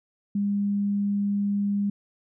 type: tone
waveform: sine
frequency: 202.2 Hz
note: G#3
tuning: 46 cents flat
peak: -22 dBFS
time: 0.35-1.9 s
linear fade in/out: 5 ms
effects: none